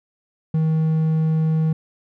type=tone; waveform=triangle; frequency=158.7 Hz; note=D#3; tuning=35 cents sharp; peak=-14 dBFS; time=0.54-1.73 s; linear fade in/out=5 ms; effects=none